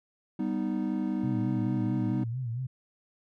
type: chord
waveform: triangle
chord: G augmented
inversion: none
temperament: equal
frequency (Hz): 196 / 246.9 / 311.1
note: G3 / B3 / D#4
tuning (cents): 0 / 0 / 0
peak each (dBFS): -30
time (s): 0.39-2.24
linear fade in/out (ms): 5
type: tone with vibrato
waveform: sine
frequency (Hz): 122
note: B2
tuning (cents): -21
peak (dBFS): -30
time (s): 1.23-2.67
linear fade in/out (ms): 10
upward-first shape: sine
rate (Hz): 4.5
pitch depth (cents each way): 120
effects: none